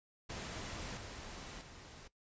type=noise with level steps; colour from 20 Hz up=pink; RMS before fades=-44 / -48 / -54 dBFS; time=0.29-2.08 s; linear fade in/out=10 ms; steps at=0.97 / 1.61 s; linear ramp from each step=2 ms; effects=noise-tail reverb RT60 0.1 s tail -17 dB re dry + resampled to 16000 Hz